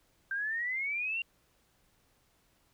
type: exponential sweep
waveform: sine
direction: up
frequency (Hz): 1563 to 2794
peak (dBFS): -31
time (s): 0.31-1.22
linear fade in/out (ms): 2
effects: pink hiss -70 dBFS RMS until 2.73 s